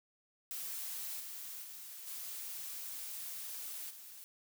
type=noise with level steps; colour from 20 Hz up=blue; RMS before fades=-42 / -46 / -49 / -44 / -52 dBFS; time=0.51-4.24 s; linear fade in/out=0 ms; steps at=1.19 / 1.62 / 2.06 / 3.89 s; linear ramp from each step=20 ms; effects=none